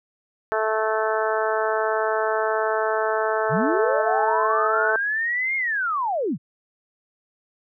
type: harmonic tone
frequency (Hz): 218.6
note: A3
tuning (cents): -11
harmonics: 2 / 3 / 4 / 5 / 6 / 7 / 8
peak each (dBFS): -25 / -25 / -28 / -30 / -29 / -30 / -34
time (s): 0.52-4.96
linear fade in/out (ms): 0
type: linear two-way sweep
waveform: sine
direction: up then down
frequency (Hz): 111.2 to 2159 to 111.2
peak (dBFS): -21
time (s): 3.49-6.38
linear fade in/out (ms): 50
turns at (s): 5.56
effects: none